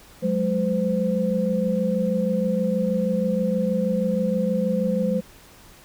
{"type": "tone cluster", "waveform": "sine", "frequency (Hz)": [183.7, 210, 512], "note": ["F#3", "G#3", "C5"], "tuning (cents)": [-12, 19, -38], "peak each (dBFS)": -24, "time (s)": [0.22, 5.21], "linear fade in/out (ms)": 20, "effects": ["pink hiss -49 dBFS RMS until 5.84 s"]}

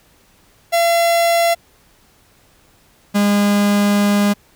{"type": "tone pair in turn", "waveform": "45% pulse", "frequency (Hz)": [680, 204.2], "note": ["F5", "G#3"], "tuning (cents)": [-46, -29], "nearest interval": "octave + major sixth", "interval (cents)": 2083, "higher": "first", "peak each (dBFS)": -12, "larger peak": "neither", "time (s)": [[0.72, 1.55], [3.14, 4.34]], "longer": "second", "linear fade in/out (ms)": 20, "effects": ["pink hiss -53 dBFS RMS until 4.55 s"]}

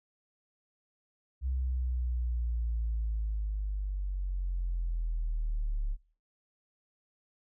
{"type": "linear sweep", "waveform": "sine", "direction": "down", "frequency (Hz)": [65.41, 35.08], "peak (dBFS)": -28, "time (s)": [1.41, 5.97], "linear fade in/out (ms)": 50, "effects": ["noise-tail reverb RT60 0.4 s tail -17 dB re dry", "tanh soft clip ceiling -25 dBFS"]}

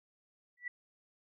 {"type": "tone with exponential growth", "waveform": "sine", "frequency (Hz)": 1957, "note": "B6", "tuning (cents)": -16, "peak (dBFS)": -33, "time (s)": [0.57, 0.68], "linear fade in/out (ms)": 5, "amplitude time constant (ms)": 22, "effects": []}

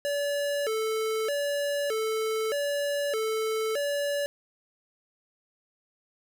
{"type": "tone with vibrato", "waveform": "square", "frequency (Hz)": 502, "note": "B4", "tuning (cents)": 28, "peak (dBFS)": -27, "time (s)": [0.05, 4.26], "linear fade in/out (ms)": 0, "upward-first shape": "square", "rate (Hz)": 0.81, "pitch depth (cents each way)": 230, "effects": []}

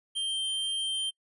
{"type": "tone", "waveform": "square", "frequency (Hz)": 3149, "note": "G7", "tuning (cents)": 7, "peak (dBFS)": -29, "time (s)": [0.15, 1.11], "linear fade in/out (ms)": 20, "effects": ["noise-tail reverb RT60 0.1 s tail -26 dB re dry", "resampled to 24000 Hz"]}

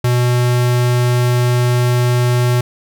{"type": "tone", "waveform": "square", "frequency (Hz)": 122.8, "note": "B2", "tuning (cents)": -9, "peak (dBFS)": -12, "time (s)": [0.04, 2.61], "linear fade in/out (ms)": 5, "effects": []}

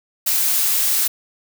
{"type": "noise", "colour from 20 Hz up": "blue", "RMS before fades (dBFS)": -18, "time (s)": [0.26, 1.08], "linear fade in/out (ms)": 10, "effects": []}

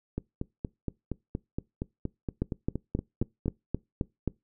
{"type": "two click trains", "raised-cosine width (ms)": 3, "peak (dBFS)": [-14, -18], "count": [8, 15], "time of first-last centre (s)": [[2.42, 4.277], [0.18, 3.459]], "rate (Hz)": [3.77, 4.27], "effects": ["noise-tail reverb RT60 0.2 s tail -23 dB re dry"]}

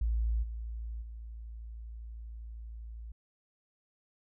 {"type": "tone with level steps", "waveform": "sine", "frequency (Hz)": 56.3, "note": "A1", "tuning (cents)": 40, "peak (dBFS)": [-27, -36, -41], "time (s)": [0.01, 3.12], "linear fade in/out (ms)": 5, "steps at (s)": [0.42, 1.01], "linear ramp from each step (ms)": 20, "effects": []}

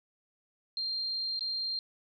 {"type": "tone with dropouts", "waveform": "sine", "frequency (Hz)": 4186, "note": "C8", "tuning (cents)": 0, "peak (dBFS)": -31, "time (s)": [0.77, 1.79], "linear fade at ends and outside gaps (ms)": 1, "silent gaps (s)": [1.393, 1.408], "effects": []}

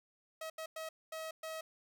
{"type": "tone bursts at uneven times", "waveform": "sawtooth", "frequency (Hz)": 639, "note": "D#5", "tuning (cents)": 46, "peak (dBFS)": -37, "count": 5, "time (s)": [[0.41, 0.5], [0.58, 0.66], [0.76, 0.89], [1.12, 1.31], [1.43, 1.61]], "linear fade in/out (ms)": 5, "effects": []}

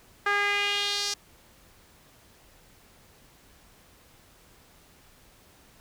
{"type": "tone with band-pass filter sweep", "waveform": "sawtooth", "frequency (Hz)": 406.8, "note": "G#4", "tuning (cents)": -36, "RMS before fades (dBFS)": -27, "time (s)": [0.26, 1.14], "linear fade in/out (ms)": 5, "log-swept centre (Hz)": [1500, 5500], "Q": 2.6, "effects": ["pink hiss -57 dBFS RMS until 5.8 s"]}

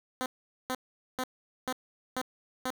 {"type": "tone bursts", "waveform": "10% pulse", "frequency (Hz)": 256.2, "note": "C4", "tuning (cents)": -36, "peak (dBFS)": -22, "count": 6, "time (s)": [0.21, 2.704], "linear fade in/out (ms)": 0, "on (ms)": 49, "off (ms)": 440, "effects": []}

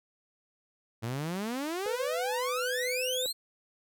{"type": "exponential sweep", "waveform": "sawtooth", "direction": "up", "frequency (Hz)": [109.3, 4300], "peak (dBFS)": -28, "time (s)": [1.02, 3.33], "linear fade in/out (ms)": 20}
{"type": "tone with pitch glide", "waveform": "triangle", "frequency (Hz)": [500, 508.4], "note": ["B4", "C5"], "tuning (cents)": [21, -50], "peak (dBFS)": -30, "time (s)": [1.86, 3.26], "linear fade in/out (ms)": 0, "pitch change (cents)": 29, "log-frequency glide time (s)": [2.9, 3.01]}
{"effects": []}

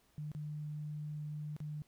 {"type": "tone with dropouts", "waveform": "sine", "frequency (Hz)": 150.3, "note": "D3", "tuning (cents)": 40, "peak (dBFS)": -39, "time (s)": [0.18, 1.82], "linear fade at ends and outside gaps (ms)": 0, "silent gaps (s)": [[0.317, 0.349], [1.565, 1.603]], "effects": ["pink hiss -71 dBFS RMS until 1.87 s"]}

